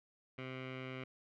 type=tone with low-pass filter; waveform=15% pulse; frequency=130 Hz; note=C3; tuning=11 cents flat; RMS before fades=-45 dBFS; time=0.38-1.04 s; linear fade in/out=5 ms; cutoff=2500 Hz; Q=3.7; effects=none